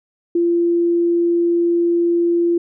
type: tone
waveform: sine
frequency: 342.8 Hz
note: F4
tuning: 32 cents flat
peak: -13 dBFS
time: 0.35-2.58 s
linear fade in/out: 5 ms
effects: none